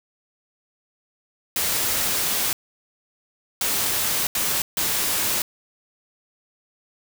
white noise bursts at uneven times, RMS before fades -23 dBFS, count 4, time 1.56-2.53 / 3.61-4.27 / 4.35-4.62 / 4.77-5.42 s, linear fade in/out 2 ms, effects none

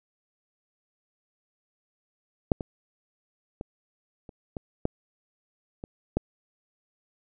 clicks, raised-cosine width 2 ms, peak -6 / -19 / -21 / -30 / -20 / -11 / -23 / -10 dBFS, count 8, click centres 2.518 / 2.608 / 3.611 / 4.292 / 4.568 / 4.854 / 5.839 / 6.17 s, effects none

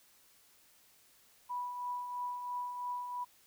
sine tone with tremolo, 983 Hz, B5, 8 cents flat, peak -34 dBFS, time 1.49-3.25 s, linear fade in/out 20 ms, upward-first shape triangle, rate 3 Hz, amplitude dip 50%, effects white hiss -65 dBFS RMS until 3.46 s

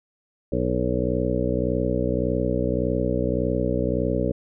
harmonic tone, 61.74 Hz, B1, in tune, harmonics 1 / 2 / 3 / 4 / 5 / 7 / 8 / 9, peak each -29 / -29 / -29 / -29 / -29 / -29 / -29 / -29 dBFS, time 0.52-4.32 s, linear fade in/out 5 ms, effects none

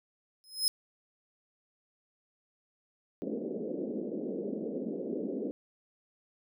sawtooth tone with exponential growth, 5120 Hz, D#8, 49 cents sharp, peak -19 dBFS, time 0.44-0.68 s, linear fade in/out 0 ms, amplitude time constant 52 ms
pink band-pass noise, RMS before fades -36 dBFS, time 3.22-5.51 s, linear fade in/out 0 ms, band 200 to 530 Hz, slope 48 dB/octave
effects none

